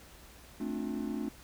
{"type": "chord", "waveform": "triangle", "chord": "D minor seventh", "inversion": "second", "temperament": "just", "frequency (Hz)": [220.2, 264.3, 293.7, 352.4], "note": ["A3", "C4", "D4", "F4"], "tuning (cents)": [2, 18, 0, 16], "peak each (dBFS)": [-35, -37, -36, -40], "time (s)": [0.6, 1.29], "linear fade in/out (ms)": 5, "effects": ["added 60 Hz sine -58 dBFS peak until 1.43 s", "pink hiss -55 dBFS RMS until 1.43 s"]}